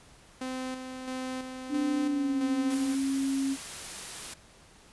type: tone with tremolo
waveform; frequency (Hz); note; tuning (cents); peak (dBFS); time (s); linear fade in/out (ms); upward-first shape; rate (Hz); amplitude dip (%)
sawtooth; 258.1; C4; -23; -29; 0.41-2.95; 5; square; 1.5; 45
type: tone with pitch glide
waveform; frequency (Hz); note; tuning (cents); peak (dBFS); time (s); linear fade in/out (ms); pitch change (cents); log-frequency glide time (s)
sine; 290.8 to 271.3; D4 to C#4; -17 to -37; -26; 1.69-3.57; 50; -120; 2.06-2.39
type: noise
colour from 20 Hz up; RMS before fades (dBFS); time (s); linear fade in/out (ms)
white; -40; 2.7-4.34; 5
effects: pink hiss -56 dBFS RMS until 4.92 s + resampled to 24000 Hz